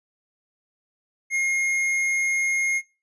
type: tone with tanh clipping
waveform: triangle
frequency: 2142 Hz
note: C7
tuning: 40 cents sharp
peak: -22 dBFS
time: 1.3-2.82 s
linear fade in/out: 50 ms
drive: 14 dB
effects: noise-tail reverb RT60 0.3 s tail -20 dB re dry + resampled to 24000 Hz